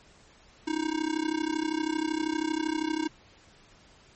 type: tone with amplitude modulation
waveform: square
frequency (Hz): 314.3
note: D#4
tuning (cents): +18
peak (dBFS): -24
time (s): 0.67-3.08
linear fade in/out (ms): 10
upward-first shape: sine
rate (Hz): 32.7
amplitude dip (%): 90
effects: pink hiss -57 dBFS RMS until 4.15 s + MP3 32 kbps